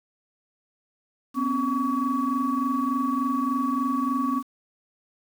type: tone cluster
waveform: sine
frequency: 249 / 272.4 / 1131 Hz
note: B3 / C#4 / C#6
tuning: +14 / -30 / +34 cents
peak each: -26 dBFS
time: 1.34-4.43 s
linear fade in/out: 50 ms
effects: tanh soft clip ceiling -14 dBFS + 8-bit